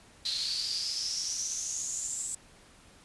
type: noise with high-pass filter sweep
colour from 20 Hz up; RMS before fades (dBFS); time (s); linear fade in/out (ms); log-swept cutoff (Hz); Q
brown; -34; 0.25-2.35; 5; 4100 to 7900; 9.8
effects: pink hiss -57 dBFS RMS until 3.04 s + resampled to 24000 Hz